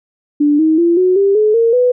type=tone with pitch steps; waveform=sine; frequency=293.3 / 316.2 / 340.8 / 367.4 / 396.1 / 426.9 / 460.2 / 496.1 Hz; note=D4 / D#4 / F4 / F#4 / G4 / G#4 / A#4 / B4; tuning=-2 / +28 / -42 / -12 / +18 / +48 / -22 / +8 cents; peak=-8 dBFS; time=0.4-1.92 s; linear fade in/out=10 ms; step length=190 ms; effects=none